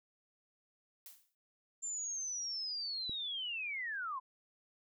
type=noise with exponential decay; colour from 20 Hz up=blue; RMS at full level=-49 dBFS; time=1.06-1.35 s; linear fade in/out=1 ms; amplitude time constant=63 ms
type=linear sweep; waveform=sine; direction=down; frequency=7300 to 987.8 Hz; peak=-37 dBFS; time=1.82-4.2 s; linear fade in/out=20 ms
type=click; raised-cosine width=3 ms; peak=-34 dBFS; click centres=3.095 s
effects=none